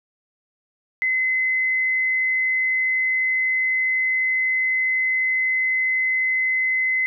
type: tone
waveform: sine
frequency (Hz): 2043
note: C7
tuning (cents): -42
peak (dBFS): -18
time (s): 1.02-7.06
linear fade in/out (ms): 0
effects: none